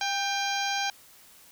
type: harmonic tone with a mistuned harmonic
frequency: 799 Hz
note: G5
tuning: 33 cents sharp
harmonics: 1 / 2 / 3 / 4 / 5 / 6 / 7 / 8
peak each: -30 / -33 / -35 / -36 / -37 / -38 / -38 / -39 dBFS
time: 0.01-0.9 s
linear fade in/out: 2 ms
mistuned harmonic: 2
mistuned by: -40 cents
effects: white hiss -54 dBFS RMS until 1.51 s